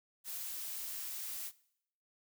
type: noise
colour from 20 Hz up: blue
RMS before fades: -42 dBFS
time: 0.24-1.52 s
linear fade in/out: 50 ms
effects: noise-tail reverb RT60 0.7 s tail -20 dB re dry